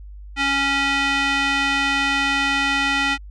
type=tone with band-pass filter; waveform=square; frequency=277.2 Hz; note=C#4; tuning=in tune; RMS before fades=-20 dBFS; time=0.36-3.18 s; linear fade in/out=50 ms; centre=2300 Hz; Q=1.6; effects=added 50 Hz sine -35 dBFS peak until 3.3 s + resampled to 22050 Hz